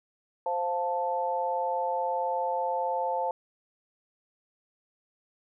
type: chord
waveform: sine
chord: F major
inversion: second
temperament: equal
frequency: 523.3 / 698.5 / 880 Hz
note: C5 / F5 / A5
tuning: 0 / 0 / 0 cents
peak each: -31 / -33 / -29 dBFS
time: 0.46-3.31 s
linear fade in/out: 2 ms
effects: none